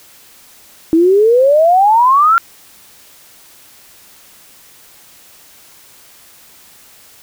sine exponential sweep, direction up, 316.6 to 1396.9 Hz, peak -6 dBFS, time 0.93-2.38 s, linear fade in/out 0 ms, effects white hiss -43 dBFS RMS until 7.22 s

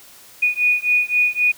sine beating tone pair, 2464 / 2467.8 Hz, D#7 / D#7, -17 / -15 cents, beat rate 3.8 Hz, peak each -18 dBFS, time 0.42-1.52 s, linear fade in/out 10 ms, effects white hiss -45 dBFS RMS until 1.57 s

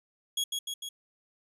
sawtooth tone with echo, 3322 Hz, G#7, in tune, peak -24 dBFS, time 0.37-0.44 s, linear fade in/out 5 ms, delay 150 ms, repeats 3, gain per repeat -3 dB, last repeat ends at 0.89 s, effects resampled to 32000 Hz

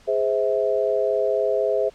sine chord, Ab augmented, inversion none, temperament just, 415.3 / 519.1 / 648.9 Hz, Ab4 / C5 / E5, 0 / -14 / -27 cents, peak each -23 dBFS, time 0.07-1.9 s, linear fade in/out 20 ms, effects pink hiss -53 dBFS RMS until 1.94 s + low-pass 7000 Hz 12 dB/octave

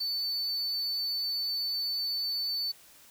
triangle tone, 4504 Hz, C#8, 27 cents sharp, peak -28 dBFS, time 0-2.72 s, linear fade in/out 10 ms, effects white hiss -56 dBFS RMS until 3.1 s

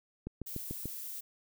click train, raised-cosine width 3 ms, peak -25 dBFS, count 5, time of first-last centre 0.27-0.857 s, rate 6.82 Hz
violet noise, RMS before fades -42 dBFS, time 0.46-1.21 s, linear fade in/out 10 ms
effects none

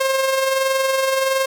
sawtooth tone with amplitude modulation, 533 Hz, C5, 32 cents sharp, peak -11 dBFS, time 0-1.46 s, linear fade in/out 10 ms, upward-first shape sine, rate 21.4 Hz, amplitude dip 40%, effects none

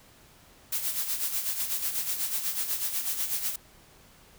blue noise with tremolo, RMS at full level -28 dBFS, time 0.72-3.56 s, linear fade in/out 5 ms, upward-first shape sine, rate 8.1 Hz, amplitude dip 60%, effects pink hiss -56 dBFS RMS until 4.38 s

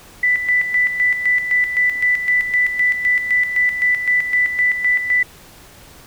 sine tone with tremolo, 1985 Hz, B6, 8 cents sharp, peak -12 dBFS, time 0.23-5.23 s, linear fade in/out 5 ms, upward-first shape square, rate 3.9 Hz, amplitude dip 60%, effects pink hiss -43 dBFS RMS until 6.06 s

